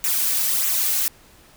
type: noise with flanger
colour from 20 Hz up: blue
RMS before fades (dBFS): -21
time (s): 0.04-1.08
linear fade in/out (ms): 0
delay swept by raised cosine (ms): 0.2 to 3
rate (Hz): 1.6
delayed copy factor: -0.65
effects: pink hiss -51 dBFS RMS until 1.56 s